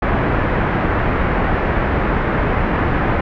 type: low-pass noise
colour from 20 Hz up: pink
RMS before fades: -17 dBFS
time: 0.02-3.21 s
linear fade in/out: 5 ms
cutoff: 2000 Hz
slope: 24 dB/octave
effects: none